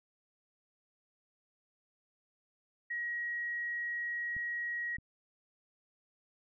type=tone; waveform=sine; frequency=1900 Hz; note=A#6; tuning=33 cents sharp; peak=-34 dBFS; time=2.9-4.97 s; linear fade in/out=10 ms
type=clicks; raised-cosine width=5 ms; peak=-38 dBFS; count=2; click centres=4.366 / 4.985 s
effects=none